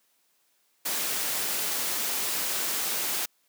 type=noise; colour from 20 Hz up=white; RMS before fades=-29 dBFS; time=0.85-3.26 s; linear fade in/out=10 ms; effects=white hiss -69 dBFS RMS until 3.48 s + high-pass 200 Hz 12 dB/octave